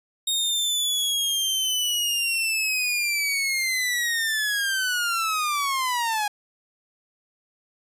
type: linear sweep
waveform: sawtooth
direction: down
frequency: 3729 to 818 Hz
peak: -19 dBFS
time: 0.27-6.28 s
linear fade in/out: 5 ms
effects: resampled to 32000 Hz